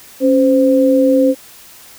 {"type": "tone pair together", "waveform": "sine", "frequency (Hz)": [274.3, 517.8], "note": ["C#4", "C5"], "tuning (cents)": [-18, -18], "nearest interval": "major seventh", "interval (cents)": 1100, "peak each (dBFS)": [-11, -11], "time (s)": [0.2, 1.35], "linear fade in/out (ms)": 50, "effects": ["white hiss -40 dBFS RMS until 1.98 s"]}